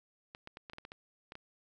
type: clicks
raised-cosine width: 0.3 ms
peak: -30 dBFS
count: 10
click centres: 0.349 / 0.474 / 0.571 / 0.698 / 0.734 / 0.784 / 0.851 / 0.919 / 1.321 / 1.354 s
effects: none